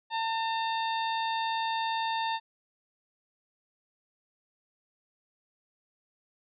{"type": "harmonic tone with a mistuned harmonic", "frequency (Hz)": 900, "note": "A5", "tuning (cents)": 39, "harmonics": [1, 2, 3, 4, 5], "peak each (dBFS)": [-29, -38, -40, -38, -45], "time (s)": [0.1, 2.4], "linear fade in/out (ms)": 50, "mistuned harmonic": 4, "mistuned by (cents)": 18, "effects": []}